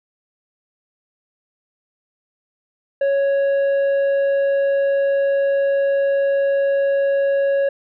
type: tone with tanh clipping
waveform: sine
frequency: 554.4 Hz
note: C#5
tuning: in tune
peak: -16 dBFS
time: 3.01-7.69 s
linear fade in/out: 5 ms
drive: 6 dB
effects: none